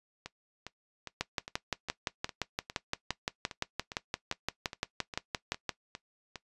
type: two click trains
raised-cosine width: 0.2 ms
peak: -13 / -23 dBFS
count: 27 / 16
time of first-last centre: 1.21-5.693 / 0.26-6.358 s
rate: 5.8 / 2.46 Hz
effects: noise-tail reverb RT60 0.1 s tail -18 dB re dry + resampled to 24000 Hz